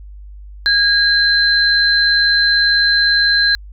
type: tone pair together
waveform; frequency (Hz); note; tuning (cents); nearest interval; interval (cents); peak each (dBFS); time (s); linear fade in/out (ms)
sine; 1634 / 4089; G#6 / C8; -29 / -41; octave + major third; 1588; -13; 0.66-3.55; 0
effects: added 50 Hz sine -32 dBFS peak until 3.72 s